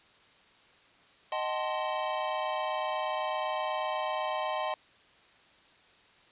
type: chord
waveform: square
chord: D# diminished seventh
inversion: none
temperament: equal with one note detuned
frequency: 622.3 / 759.5 / 880 / 1046.5 Hz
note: D#5 / F#5 / A5 / C6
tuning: 0 / +45 / 0 / 0 cents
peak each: -35 / -37 / -38 / -36 dBFS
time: 1.32-4.74 s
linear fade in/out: 2 ms
effects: white hiss -60 dBFS RMS until 6.31 s + resampled to 8000 Hz